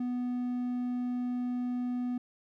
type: tone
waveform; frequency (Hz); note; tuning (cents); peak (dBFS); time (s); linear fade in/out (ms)
triangle; 246.9; B3; 0; -28; 0-2.18; 5
effects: none